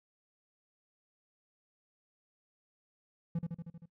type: tone with echo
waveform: triangle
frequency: 167.9 Hz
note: E3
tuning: 32 cents sharp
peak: -28 dBFS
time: 3.35-3.39 s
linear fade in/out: 5 ms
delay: 78 ms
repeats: 6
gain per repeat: -3 dB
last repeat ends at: 3.858 s
effects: noise-tail reverb RT60 0.1 s tail -21 dB re dry